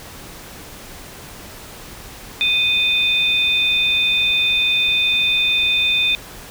sine tone pair together, 2487 / 3583 Hz, D#7 / A7, -1 / +31 cents, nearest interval tritone, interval 632 cents, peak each -17 dBFS, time 2.41-6.15 s, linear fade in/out 0 ms, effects pink hiss -37 dBFS RMS until 6.5 s

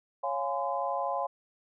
sine chord, Db major seventh, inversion none, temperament equal with one note detuned, 554.4 / 698.5 / 830.6 / 1025 Hz, Db5 / F5 / Ab5 / C6, 0 / 0 / 0 / -36 cents, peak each -34 dBFS, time 0.23-1.27 s, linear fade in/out 10 ms, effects none

